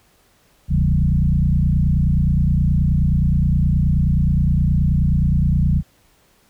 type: tone with frequency modulation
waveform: sine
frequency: 107.3 Hz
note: A2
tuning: 43 cents flat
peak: -13 dBFS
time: 0.68-5.83 s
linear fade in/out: 50 ms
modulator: 29.5 Hz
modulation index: 2.5
effects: pink hiss -57 dBFS RMS until 6.49 s